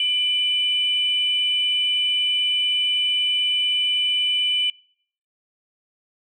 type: tone pair together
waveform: sine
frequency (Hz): 2375 / 2992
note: D7 / F#7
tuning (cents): +19 / +19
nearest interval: major third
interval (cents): 400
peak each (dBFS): -27 / -18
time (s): 0-4.7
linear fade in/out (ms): 2
effects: noise-tail reverb RT60 0.6 s tail -26 dB re dry + tanh soft clip ceiling -12 dBFS